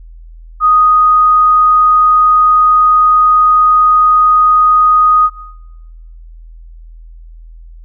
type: tone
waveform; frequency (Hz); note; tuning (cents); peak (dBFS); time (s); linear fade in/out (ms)
sine; 1244.5; D#6; 0; -5; 0.6-5.3; 50
effects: noise-tail reverb RT60 1.0 s tail -20 dB re dry + added 41 Hz sine -31 dBFS peak until 7.84 s